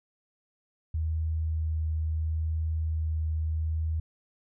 sine tone with vibrato, 79.3 Hz, D#2, 33 cents sharp, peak -26 dBFS, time 0.94-4 s, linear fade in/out 5 ms, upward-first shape sine, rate 0.74 Hz, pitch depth 9 cents each way, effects none

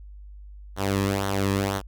sawtooth tone with flanger, 98.3 Hz, G2, 5 cents sharp, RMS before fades -25 dBFS, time 0.76-1.82 s, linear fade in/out 50 ms, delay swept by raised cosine 0.4 to 1.4 ms, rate 2 Hz, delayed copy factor -0.65, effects added 50 Hz sine -40 dBFS peak until 1.87 s

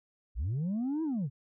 sine linear two-way sweep, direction up then down, 46.25 to 329.6 to 117.4 Hz, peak -27 dBFS, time 0.35-1.3 s, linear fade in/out 50 ms, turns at 1.03 s, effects tanh soft clip ceiling -28 dBFS

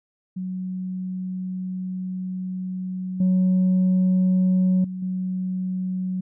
sine tone with level steps, 185 Hz, F#3, in tune, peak -26 / -14 / -28 / -23 dBFS, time 0.36-6.21 s, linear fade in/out 10 ms, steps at 3.2 / 4.84 / 5.02 s, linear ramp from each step 5 ms, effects tanh soft clip ceiling -14 dBFS

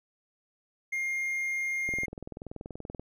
triangle tone, 2123 Hz, C7, 25 cents sharp, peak -27 dBFS, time 0.92-2.06 s, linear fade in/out 10 ms
click train, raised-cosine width 2 ms, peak -26 dBFS, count 24, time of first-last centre 1.89-2.996 s, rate 20.8 Hz
effects none

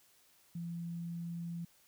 sine tone, 170 Hz, F3, 46 cents flat, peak -38 dBFS, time 0.55-1.65 s, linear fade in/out 5 ms, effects white hiss -67 dBFS RMS until 1.87 s

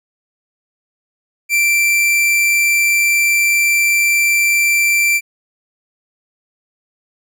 45% pulse tone, 2349 Hz, D7, in tune, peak -11 dBFS, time 1.49-5.21 s, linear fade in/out 50 ms, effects none

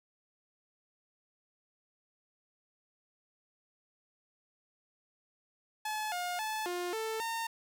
sawtooth tone with pitch steps, 858 / 713 / 867 / 354.5 / 442.9 / 913 Hz, A5 / F5 / A5 / F4 / A4 / A#5, -44 / +36 / -26 / +26 / +11 / -36 cents, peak -30 dBFS, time 5.85-7.47 s, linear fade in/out 5 ms, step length 270 ms, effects none

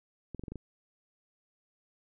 clicks, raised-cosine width 3 ms, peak -27 dBFS, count 6, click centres 0.347 / 0.395 / 0.437 / 0.482 / 0.52 / 0.557 s, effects none

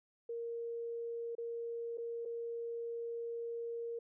sine tone with dropouts, 466.2 Hz, A#4, in tune, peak -38 dBFS, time 0.29-3.99 s, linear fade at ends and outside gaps 5 ms, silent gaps 1.352-1.381 / 1.974-1.981 / 2.252-2.256 s, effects none

